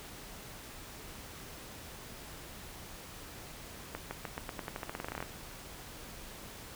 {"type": "accelerating click train", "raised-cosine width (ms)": 0.5, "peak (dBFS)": -22, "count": 19, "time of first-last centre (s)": [3.95, 5.226], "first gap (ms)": 160, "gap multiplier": 0.89, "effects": ["pink hiss -48 dBFS RMS until 6.75 s"]}